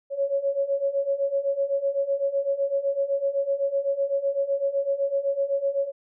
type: beating tone pair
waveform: sine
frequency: 550 / 557.9 Hz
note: C#5 / C#5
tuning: -14 / +11 cents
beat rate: 7.9 Hz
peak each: -27 / -24 dBFS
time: 0.1-5.92 s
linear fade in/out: 50 ms
effects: none